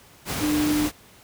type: tone in noise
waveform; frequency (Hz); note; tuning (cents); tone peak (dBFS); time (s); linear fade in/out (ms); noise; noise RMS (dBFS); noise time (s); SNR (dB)
sine; 300; D4; +37; -20; 0.4-0.9; 50; pink; -28; 0.25-0.92; +5
effects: pink hiss -51 dBFS RMS until 1.23 s + high-pass 60 Hz 12 dB/octave